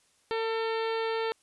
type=harmonic tone; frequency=449.7 Hz; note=A4; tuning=38 cents sharp; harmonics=1 / 2 / 3 / 4 / 5 / 6 / 7 / 8 / 9 / 10; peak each=-29 / -35 / -39 / -41 / -43 / -45 / -46 / -47 / -48 / -49 dBFS; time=0.31-1.32 s; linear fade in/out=0 ms; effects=white hiss -67 dBFS RMS until 1.42 s + resampled to 24000 Hz